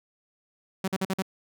sawtooth tone bursts, 190.2 Hz, F#3, 48 cents sharp, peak -21 dBFS, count 5, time 0.84-1.223 s, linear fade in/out 5 ms, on 39 ms, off 47 ms, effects none

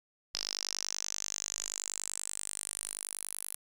sawtooth tone with band-pass filter sweep, 50.4 Hz, G1, 49 cents sharp, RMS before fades -39 dBFS, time 0.34-3.55 s, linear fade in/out 5 ms, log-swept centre 5100 to 11000 Hz, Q 6.8, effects none

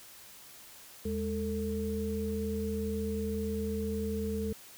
sine tone cluster, 79.1 / 207.2 / 445.3 Hz, D#2 / G#3 / A4, +29 / -4 / +21 cents, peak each -37 / -34 / -35 dBFS, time 1.05-4.53 s, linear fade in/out 5 ms, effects white hiss -52 dBFS RMS until 4.77 s

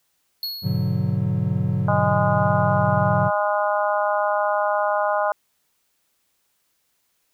square tone with exponential decay, 4338 Hz, C#8, 38 cents flat, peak -24 dBFS, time 0.43-1.17 s, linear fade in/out 1 ms, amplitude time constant 160 ms
triangle chord, G# half-diminished seventh, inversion none, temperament equal with one note detuned, 102.28 / 123.47 / 146.83 / 185 Hz, G#2 / B2 / D3 / F#3, -26 / 0 / 0 / 0 cents, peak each -23 dBFS, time 0.62-3.31 s, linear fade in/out 50 ms
harmonic tone, 205.9 Hz, G#3, 15 cents flat, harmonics 3 / 4 / 5 / 6 / 7, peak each -22 / -24 / -26 / -28 / -29 dBFS, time 1.88-5.32 s, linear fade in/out 2 ms
effects white hiss -69 dBFS RMS until 7.33 s

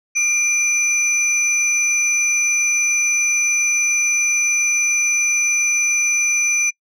sine tone pair together, 2377 / 5990 Hz, D7 / F#8, +20 / +20 cents, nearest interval octave + major third, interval 1600 cents, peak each -16 dBFS, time 0.15-6.71 s, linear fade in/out 20 ms, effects noise-tail reverb RT60 0.1 s tail -25 dB re dry + tanh soft clip ceiling -10 dBFS

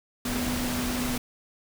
sine tone in noise, 246.9 Hz, B3, in tune, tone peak -29 dBFS, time 0.25-1.18 s, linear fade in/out 5 ms, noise pink, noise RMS -31 dBFS, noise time 0.25-1.18 s, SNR -1 dB, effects none

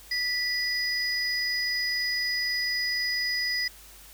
triangle tone pair together, 1969 / 4962 Hz, B6 / D#8, -6 / -6 cents, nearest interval octave + major third, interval 1600 cents, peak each -27 / -27 dBFS, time 0.11-3.68 s, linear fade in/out 5 ms, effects added 50 Hz sine -53 dBFS peak until 4.13 s + white hiss -50 dBFS RMS until 4.13 s

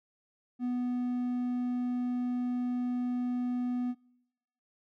triangle tone, 246.9 Hz, B3, in tune, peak -27 dBFS, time 0.59-3.95 s, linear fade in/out 50 ms, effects noise-tail reverb RT60 0.9 s tail -26 dB re dry

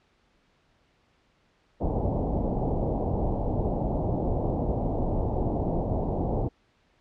pink low-pass noise, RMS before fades -27 dBFS, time 1.8-6.49 s, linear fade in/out 20 ms, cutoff 830 Hz, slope 48 dB/octave, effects pink hiss -66 dBFS RMS until 7 s + low-pass 4000 Hz 12 dB/octave

